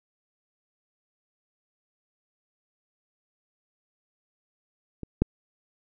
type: clicks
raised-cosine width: 3 ms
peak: -22 / -7 dBFS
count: 2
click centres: 5.033 / 5.22 s
effects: none